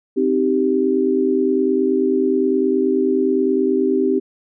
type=chord; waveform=sine; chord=C minor; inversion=none; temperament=equal with one note detuned; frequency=261.6 / 311.1 / 390 Hz; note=C4 / Eb4 / G4; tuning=0 / 0 / -9 cents; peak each=-19 / -21 / -17 dBFS; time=0.16-4.2 s; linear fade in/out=20 ms; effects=none